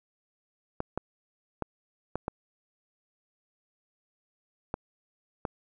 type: clicks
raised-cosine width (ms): 1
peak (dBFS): -16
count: 7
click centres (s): 0.804 / 0.976 / 1.623 / 2.156 / 2.281 / 4.741 / 5.452
effects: none